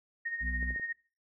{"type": "tone with tremolo", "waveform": "sine", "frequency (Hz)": 1855, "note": "A#6", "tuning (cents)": -9, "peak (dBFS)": -31, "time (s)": [0.25, 0.93], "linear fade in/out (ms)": 10, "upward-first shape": "sine", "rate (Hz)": 14, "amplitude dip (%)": 60}
{"type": "harmonic tone", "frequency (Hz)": 61.7, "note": "B1", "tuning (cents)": -1, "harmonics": [1, 3, 4], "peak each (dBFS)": [-33, -46, -46], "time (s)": [0.4, 0.76], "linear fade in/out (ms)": 50}
{"type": "clicks", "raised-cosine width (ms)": 2, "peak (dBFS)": -35, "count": 4, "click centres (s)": [0.628, 0.706, 0.761, 0.797]}
{"effects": ["noise-tail reverb RT60 0.4 s tail -22 dB re dry"]}